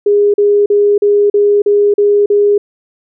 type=tone bursts; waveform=sine; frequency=410 Hz; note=G#4; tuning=22 cents flat; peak=-6 dBFS; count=8; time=0.06-2.58 s; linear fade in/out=5 ms; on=280 ms; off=40 ms; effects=none